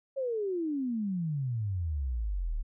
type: exponential sweep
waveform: sine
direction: down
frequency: 554.4 to 34.9 Hz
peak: -29 dBFS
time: 0.16-2.63 s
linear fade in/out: 20 ms
effects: none